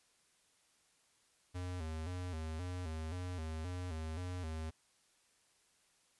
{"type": "tone with vibrato", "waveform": "square", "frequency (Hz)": 84.6, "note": "E2", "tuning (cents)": 45, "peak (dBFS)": -40, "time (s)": [1.54, 4.71], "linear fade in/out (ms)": 20, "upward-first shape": "square", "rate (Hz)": 1.9, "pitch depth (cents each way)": 110, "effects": ["white hiss -72 dBFS RMS until 6.19 s", "resampled to 24000 Hz"]}